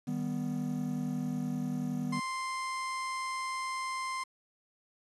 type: chord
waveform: triangle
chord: Eb augmented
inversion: none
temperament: equal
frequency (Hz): 155.56 / 196 / 246.9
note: Eb3 / G3 / B3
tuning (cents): 0 / 0 / 0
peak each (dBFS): -35 / -36 / -32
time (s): 0.07-2.2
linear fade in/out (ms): 10
type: tone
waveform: 30% pulse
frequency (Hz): 1046.5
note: C6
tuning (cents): 0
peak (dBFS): -31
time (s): 2.12-4.24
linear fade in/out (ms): 10
effects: resampled to 24000 Hz + 9-bit